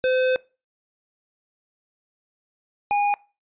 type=tone pair in turn; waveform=square; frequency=513 / 818.6 Hz; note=C5 / G#5; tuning=-34 / -25 cents; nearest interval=minor sixth; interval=809 cents; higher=second; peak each=-19 / -19 dBFS; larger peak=neither; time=0.04-0.36 / 2.91-3.14 s; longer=first; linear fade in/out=0 ms; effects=noise-tail reverb RT60 0.3 s tail -22 dB re dry + resampled to 8000 Hz